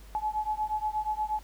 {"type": "beating tone pair", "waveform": "sine", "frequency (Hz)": [851, 859.4], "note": ["G#5", "A5"], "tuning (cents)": [42, -41], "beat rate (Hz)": 8.4, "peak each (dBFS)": -31, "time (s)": [0.15, 1.39], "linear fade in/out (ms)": 0, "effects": ["added 50 Hz sine -46 dBFS peak until 1.43 s", "pink hiss -56 dBFS RMS until 1.43 s"]}